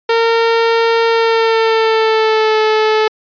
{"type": "tone with pitch glide", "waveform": "sawtooth", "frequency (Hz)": [458.2, 433.7], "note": ["A#4", "A4"], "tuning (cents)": [-30, -25], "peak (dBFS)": -6, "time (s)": [0.09, 3.08], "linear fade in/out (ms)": 5, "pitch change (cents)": -95, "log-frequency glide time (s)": [1.07, 2.6], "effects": ["resampled to 11025 Hz"]}